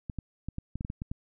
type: clicks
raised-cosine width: 5 ms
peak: -22 dBFS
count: 10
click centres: 0.098 / 0.187 / 0.486 / 0.584 / 0.756 / 0.809 / 0.849 / 0.901 / 1.019 / 1.115 s
effects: none